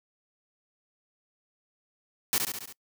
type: noise with echo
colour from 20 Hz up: white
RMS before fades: -25 dBFS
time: 2.33-2.38 s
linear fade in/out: 0 ms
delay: 69 ms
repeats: 5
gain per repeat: -4 dB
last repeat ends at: 2.725 s
effects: noise-tail reverb RT60 0.1 s tail -24 dB re dry